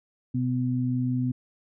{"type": "tone pair together", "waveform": "sine", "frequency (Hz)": [126.1, 251.7], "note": ["B2", "B3"], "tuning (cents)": [36, 33], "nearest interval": "octave", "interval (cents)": 1197, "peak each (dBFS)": -26, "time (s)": [0.34, 1.32], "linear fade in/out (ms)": 10, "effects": []}